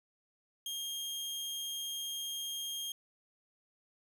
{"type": "tone", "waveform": "sawtooth", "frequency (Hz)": 3225, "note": "G7", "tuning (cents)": 48, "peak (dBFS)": -34, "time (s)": [0.66, 2.92], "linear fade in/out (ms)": 2, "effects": []}